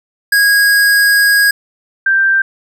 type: tone pair in turn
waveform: square / sine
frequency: 1645 / 1573.4 Hz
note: G#6 / G6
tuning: -17 / +6 cents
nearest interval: minor second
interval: 77 cents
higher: first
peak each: -8 dBFS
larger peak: neither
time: 0.32-1.51 / 2.06-2.42 s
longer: first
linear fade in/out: 5 ms
effects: none